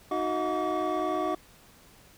triangle tone cluster, 310.3 / 368.7 / 632 / 722 / 1145 Hz, D#4 / F#4 / D#5 / F#5 / D6, -5 / -6 / +27 / -43 / -44 cents, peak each -30 dBFS, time 0.11-1.35 s, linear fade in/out 5 ms, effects tanh soft clip ceiling -19 dBFS + pink hiss -56 dBFS RMS until 2.17 s

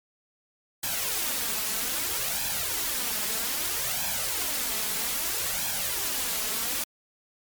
white noise with flanger, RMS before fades -29 dBFS, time 0.83-6.84 s, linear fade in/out 5 ms, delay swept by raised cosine 1.2 to 4.7 ms, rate 0.62 Hz, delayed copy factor +0.65, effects MP3 96 kbps

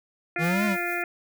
harmonic tone, 349.2 Hz, F4, in tune, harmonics 1 / 2 / 4 / 5 / 6 / 7, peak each -33 / -33 / -33 / -33 / -33 / -33 dBFS, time 0.36-1.04 s, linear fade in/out 2 ms
square exponential two-way sweep, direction up then down, 155.56 to 213.4 to 183.3 Hz, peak -24 dBFS, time 0.38-0.77 s, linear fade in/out 50 ms, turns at 0.65 s
violet noise with tremolo, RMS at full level -41 dBFS, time 0.43-1.03 s, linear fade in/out 10 ms, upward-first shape sine, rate 6.7 Hz, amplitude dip 40%
effects none

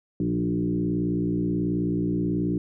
sine tone with frequency modulation, 238.4 Hz, A#3, 39 cents sharp, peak -22 dBFS, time 0.2-2.58 s, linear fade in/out 2 ms, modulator 58.6 Hz, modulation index 2, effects none

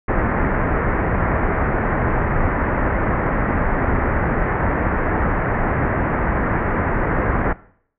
pink low-pass noise, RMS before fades -19 dBFS, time 0.08-7.53 s, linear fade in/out 5 ms, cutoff 2000 Hz, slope 48 dB/octave, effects noise-tail reverb RT60 0.6 s tail -19 dB re dry

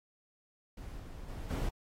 brown noise with level steps, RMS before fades -44 / -46 / -42 / -33 dBFS, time 0.77-1.69 s, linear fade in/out 5 ms, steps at 0.99 / 1.28 / 1.5 s, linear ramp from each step 10 ms, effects AAC 48 kbps

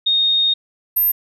sine tone pair in turn, 3704 / 13200 Hz, A#7 / G#9, -12 / -12 cents, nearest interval octave + minor seventh, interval 2200 cents, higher second, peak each -13 dBFS, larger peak neither, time 0.06-0.54 / 0.96-1.12 s, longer first, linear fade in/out 10 ms, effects none

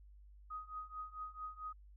sine tone with tremolo, 1252 Hz, D#6, 10 cents sharp, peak -40 dBFS, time 0.5-1.73 s, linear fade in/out 10 ms, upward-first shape triangle, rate 4.5 Hz, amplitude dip 95%, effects added 50 Hz sine -56 dBFS peak until 1.96 s

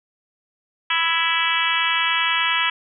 harmonic tone with a mistuned harmonic, 329.7 Hz, E4, in tune, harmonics 3 / 4 / 5 / 6 / 7 / 8 / 9 / 10, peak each -26 / -26 / -26 / -26 / -26 / -26 / -26 / -26 dBFS, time 0.9-2.7 s, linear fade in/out 5 ms, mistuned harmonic 5, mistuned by +20 cents, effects none

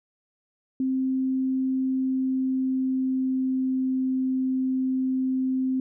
sine tone with pitch glide, 262 to 260.3 Hz, C4 to C4, +2 to -9 cents, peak -22 dBFS, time 0.8-5.8 s, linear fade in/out 2 ms, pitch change -11 cents, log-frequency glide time 1.82-3.93 s, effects none

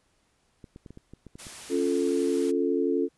clicks, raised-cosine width 3 ms, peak -31 dBFS, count 9, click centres 0.642 / 0.761 / 0.862 / 0.906 / 0.974 / 1.136 / 1.267 / 1.355 / 1.468 s
white noise, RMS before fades -42 dBFS, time 1.38-2.52 s, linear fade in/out 20 ms
sine chord, Db augmented, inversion none, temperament equal, 277.2 / 349.2 / 440 Hz, Db4 / F4 / A4, 0 / 0 / 0 cents, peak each -27 dBFS, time 1.69-3.09 s, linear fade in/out 50 ms
effects pink hiss -69 dBFS RMS until 3.17 s + resampled to 24000 Hz

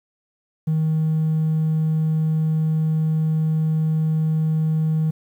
triangle tone, 157.5 Hz, D#3, 21 cents sharp, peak -14 dBFS, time 0.67-5.11 s, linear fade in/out 10 ms, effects tanh soft clip ceiling -13 dBFS + 9-bit

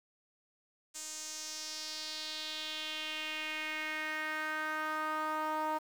sawtooth tone with band-pass filter sweep, 310 Hz, D#4, 6 cents flat, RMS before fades -38 dBFS, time 0.94-5.79 s, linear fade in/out 20 ms, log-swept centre 7400 to 940 Hz, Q 3, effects 9-bit

